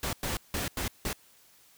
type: noise bursts at uneven times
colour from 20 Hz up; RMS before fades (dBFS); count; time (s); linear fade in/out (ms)
pink; -32; 5; 0.03-0.13 / 0.23-0.37 / 0.54-0.68 / 0.77-0.88 / 1.05-1.13; 2
effects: white hiss -60 dBFS RMS until 1.77 s